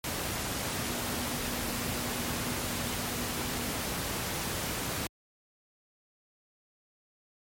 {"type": "tone in noise", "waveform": "sine", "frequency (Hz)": 242.8, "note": "B3", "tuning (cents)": -29, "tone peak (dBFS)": -40, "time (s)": [0.79, 3.82], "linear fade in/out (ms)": 2, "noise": "pink", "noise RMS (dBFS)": -33, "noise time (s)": [0.04, 5.07], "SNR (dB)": -10, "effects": ["high-pass 60 Hz 12 dB/octave", "MP3 64 kbps"]}